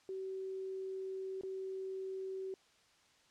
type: tone with dropouts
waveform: sine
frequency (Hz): 381.2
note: G4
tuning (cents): -48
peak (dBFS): -39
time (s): 0.09-2.54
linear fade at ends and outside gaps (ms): 1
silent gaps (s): 1.411-1.434
effects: white hiss -68 dBFS RMS until 3.3 s + low-pass 6000 Hz 12 dB/octave